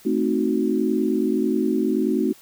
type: chord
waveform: sine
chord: A diminished seventh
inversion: none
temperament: equal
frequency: 220 / 261.6 / 311.1 / 370 Hz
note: A3 / C4 / Eb4 / Gb4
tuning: 0 / 0 / 0 / 0 cents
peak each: -24 dBFS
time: 0.05-2.33 s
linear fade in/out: 10 ms
effects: white hiss -50 dBFS RMS until 2.41 s